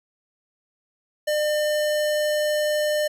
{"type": "tone", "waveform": "square", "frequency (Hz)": 602, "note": "D5", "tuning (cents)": 43, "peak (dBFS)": -21, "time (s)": [1.27, 3.08], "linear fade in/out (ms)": 10, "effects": ["resampled to 32000 Hz"]}